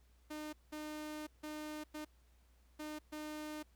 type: tone bursts at uneven times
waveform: sawtooth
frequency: 304.4 Hz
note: D#4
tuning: 38 cents flat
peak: -39 dBFS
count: 6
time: 0.3-0.53 / 0.72-1.27 / 1.43-1.84 / 1.94-2.05 / 2.79-2.99 / 3.12-3.63 s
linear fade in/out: 10 ms
effects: added 60 Hz sine -65 dBFS peak until 3.75 s + pink hiss -75 dBFS RMS until 3.75 s